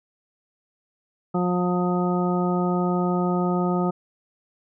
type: harmonic tone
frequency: 178.7 Hz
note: F3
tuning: 40 cents sharp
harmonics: 1 / 2 / 3 / 4 / 5 / 7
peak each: -22 / -26 / -32 / -30 / -33 / -31 dBFS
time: 1.34-3.91 s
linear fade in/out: 10 ms
effects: none